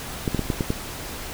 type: clicks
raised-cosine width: 3 ms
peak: -9 dBFS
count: 6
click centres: 0.278 / 0.347 / 0.393 / 0.502 / 0.608 / 0.704 s
effects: pink hiss -34 dBFS RMS until 1.33 s